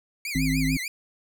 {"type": "tone with vibrato", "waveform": "sawtooth", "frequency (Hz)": 2217, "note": "C#7", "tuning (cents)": 0, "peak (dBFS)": -26, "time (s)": [0.25, 0.88], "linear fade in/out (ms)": 2, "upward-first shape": "triangle", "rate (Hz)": 6.7, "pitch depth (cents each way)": 220}
{"type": "harmonic tone", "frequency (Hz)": 52.7, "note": "G#1", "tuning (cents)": 26, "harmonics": [1, 3, 5], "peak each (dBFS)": [-29, -26, -24], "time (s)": [0.35, 0.77], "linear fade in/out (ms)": 5}
{"effects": []}